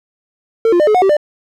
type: tone with pitch steps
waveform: triangle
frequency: 452.1 / 349.3 / 602 / 425.9 / 729 / 387 / 595 Hz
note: A4 / F4 / D5 / G#4 / F#5 / G4 / D5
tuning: +47 / 0 / +43 / +44 / -26 / -22 / +22 cents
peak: -6 dBFS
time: 0.65-1.168 s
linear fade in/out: 2 ms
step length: 74 ms
effects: none